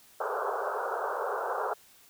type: band-pass noise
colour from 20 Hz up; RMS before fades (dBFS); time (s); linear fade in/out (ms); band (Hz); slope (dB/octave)
pink; -32; 0.2-1.74; 10; 400 to 1500; 96
effects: white hiss -58 dBFS RMS until 2.09 s